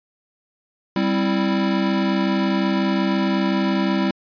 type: chord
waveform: square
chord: C major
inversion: second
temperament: equal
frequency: 196 / 261.6 / 329.6 Hz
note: G3 / C4 / E4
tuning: 0 / 0 / 0 cents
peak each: -21 / -25 / -24 dBFS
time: 0.96-4.11 s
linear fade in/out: 2 ms
effects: resampled to 11025 Hz